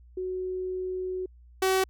sine / sawtooth tone pair in turn, 370 / 379.1 Hz, F#4 / F#4, 0 / +42 cents, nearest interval unison, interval 42 cents, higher second, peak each -29 / -18 dBFS, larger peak second, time 0.17-1.26 / 1.62-1.84 s, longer first, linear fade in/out 5 ms, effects added 60 Hz sine -50 dBFS peak until 1.89 s

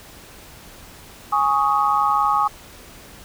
sine chord, Ab suspended fourth, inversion none, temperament equal with one note detuned, 830.6 / 1108.7 / 1253.2 Hz, Ab5 / Db6 / Eb6, 0 / 0 / +12 cents, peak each -20 dBFS, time 1.32-2.48 s, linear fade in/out 10 ms, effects pink hiss -43 dBFS RMS until 3.24 s

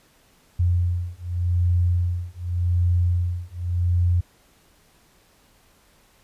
sine beating tone pair, 87.5 / 88.36 Hz, F2 / F2, +4 / +21 cents, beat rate 0.86 Hz, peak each -22 / -22 dBFS, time 0.59-4.21 s, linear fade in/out 10 ms, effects pink hiss -58 dBFS RMS until 6.23 s + resampled to 32000 Hz

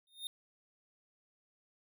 square tone with exponential growth, 3669 Hz, A#7, 28 cents flat, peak -36 dBFS, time 0.07-0.27 s, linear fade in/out 1 ms, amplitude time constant 43 ms, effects none

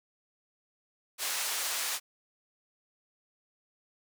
white band-pass noise, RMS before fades -33 dBFS, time 1.18-2 s, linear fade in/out 50 ms, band 640 to 11000 Hz, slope 12 dB/octave, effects none

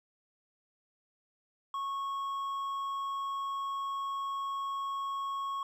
triangle tone with hard clipping, 1100 Hz, C#6, 14 cents flat, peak -34 dBFS, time 1.74-5.63 s, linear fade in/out 2 ms, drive 7 dB, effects none

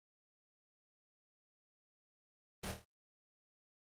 pink noise with echo, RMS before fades -42 dBFS, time 2.63-2.72 s, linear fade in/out 10 ms, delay 26 ms, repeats 5, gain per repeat -5 dB, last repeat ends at 2.85 s, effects low-pass 11000 Hz 12 dB/octave + Opus 32 kbps

